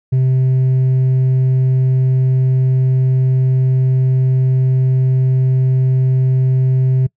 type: tone with hard clipping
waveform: triangle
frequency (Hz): 130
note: C3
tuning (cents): -11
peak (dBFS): -9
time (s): 0.12-7.07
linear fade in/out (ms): 10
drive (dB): 1
effects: noise-tail reverb RT60 0.1 s tail -24 dB re dry